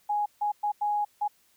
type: tone bursts at uneven times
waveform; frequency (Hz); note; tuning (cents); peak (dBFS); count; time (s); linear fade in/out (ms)
sine; 830.6; G#5; 0; -24; 5; 0.09-0.26 / 0.41-0.52 / 0.63-0.72 / 0.81-1.05 / 1.21-1.28; 10
effects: white hiss -65 dBFS RMS until 1.56 s